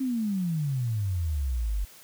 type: exponential sweep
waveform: sine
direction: down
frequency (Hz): 271.3 to 46.25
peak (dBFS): -25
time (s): 0-1.85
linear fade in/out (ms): 10
effects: white hiss -51 dBFS RMS until 2.03 s